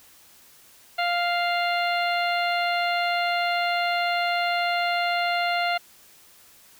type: harmonic tone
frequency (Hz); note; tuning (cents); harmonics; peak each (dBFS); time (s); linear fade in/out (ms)
698.5; F5; 0; 1 / 2 / 3 / 4 / 5 / 6; -24 / -29 / -29 / -32 / -38 / -35; 0.98-5.78; 10
effects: white hiss -53 dBFS RMS until 6.79 s